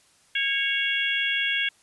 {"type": "harmonic tone with a mistuned harmonic", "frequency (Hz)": 554.4, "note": "C#5", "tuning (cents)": 0, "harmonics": [3, 4, 5, 6], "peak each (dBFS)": [-28, -28, -28, -28], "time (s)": [0.35, 1.69], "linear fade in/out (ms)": 5, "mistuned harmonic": 3, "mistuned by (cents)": -28, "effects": ["white hiss -60 dBFS RMS until 1.82 s", "resampled to 24000 Hz"]}